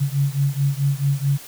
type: beating tone pair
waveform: sine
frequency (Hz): 137.8 / 142.4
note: C#3 / C#3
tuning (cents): -10 / +47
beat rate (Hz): 4.6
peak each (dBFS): -20 / -21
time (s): 0-1.38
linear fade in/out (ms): 20
effects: white hiss -40 dBFS RMS until 1.47 s